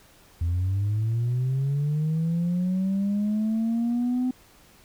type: linear sweep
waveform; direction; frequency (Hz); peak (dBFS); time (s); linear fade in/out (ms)
sine; up; 82.41 to 255.4; -20; 0.41-4.31; 5
effects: tanh soft clip ceiling -20 dBFS + pink hiss -55 dBFS RMS until 4.84 s